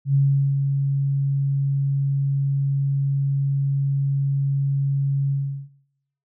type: tone with ADSR envelope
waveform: sine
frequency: 138.59 Hz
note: C#3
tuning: in tune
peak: -13 dBFS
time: 0.05-5.69 s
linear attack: 95 ms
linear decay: 410 ms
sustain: -5 dB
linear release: 380 ms
effects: noise-tail reverb RT60 0.8 s tail -17 dB re dry

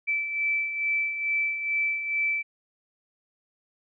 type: beating tone pair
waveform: sine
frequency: 2319 / 2321.3 Hz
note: D7 / D7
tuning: -22 / -21 cents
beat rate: 2.3 Hz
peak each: -33 / -25 dBFS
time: 0.07-2.43 s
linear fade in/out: 20 ms
effects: none

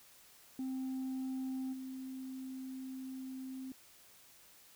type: tone with level steps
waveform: sine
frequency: 261.6 Hz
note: C4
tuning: in tune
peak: -34 / -41 dBFS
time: 0.59-3.72 s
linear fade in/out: 2 ms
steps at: 1.72 s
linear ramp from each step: 20 ms
effects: tanh soft clip ceiling -35 dBFS + white hiss -61 dBFS RMS until 4.75 s

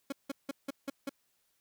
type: tone bursts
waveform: 30% pulse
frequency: 276.4 Hz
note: C#4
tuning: 5 cents flat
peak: -31 dBFS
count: 6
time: 0.1-1.094 s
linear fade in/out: 5 ms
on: 24 ms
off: 170 ms
effects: white hiss -75 dBFS RMS until 1.6 s

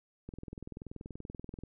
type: click train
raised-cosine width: 3 ms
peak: -30 dBFS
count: 29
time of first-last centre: 0.29-1.636 s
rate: 20.8 Hz
effects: none

